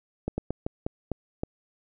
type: slowing click train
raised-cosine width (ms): 2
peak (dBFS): -15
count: 7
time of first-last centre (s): 0.28-1.434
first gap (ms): 100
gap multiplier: 1.26
effects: none